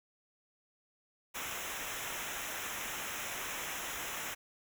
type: noise with comb filter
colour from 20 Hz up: pink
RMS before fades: -40 dBFS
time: 1.34-4.35 s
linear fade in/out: 20 ms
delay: 0.22 ms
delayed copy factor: -0.85
effects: none